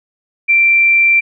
sine tone, 2354 Hz, D7, 3 cents sharp, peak -7 dBFS, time 0.48-1.21 s, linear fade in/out 20 ms, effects none

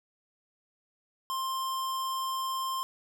square tone, 1053 Hz, C6, 11 cents sharp, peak -31 dBFS, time 1.3-2.83 s, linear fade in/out 0 ms, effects none

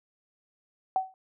sine tone with exponential decay, 757 Hz, F#5, 39 cents sharp, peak -19 dBFS, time 0.96-1.14 s, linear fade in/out 1 ms, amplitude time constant 39 ms, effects none

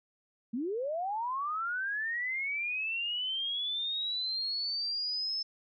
sine linear sweep, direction up, 214.8 to 5274 Hz, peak -31 dBFS, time 0.53-5.43 s, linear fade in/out 10 ms, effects none

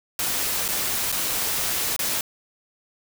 white noise with dropouts, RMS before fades -25 dBFS, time 0.19-2.21 s, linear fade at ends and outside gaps 2 ms, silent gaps 0.681-0.686 / 1.119-1.124 / 1.964-1.991 s, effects none

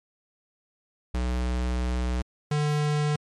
square tone pair in turn, 61.74 / 148.89 Hz, B1 / D3, 0 / +24 cents, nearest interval octave + minor third, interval 1524 cents, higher second, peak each -25 / -23 dBFS, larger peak second, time 1.14-2.22 / 2.51-3.16 s, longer first, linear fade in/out 5 ms, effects low-pass 8000 Hz 12 dB/octave + MP3 64 kbps

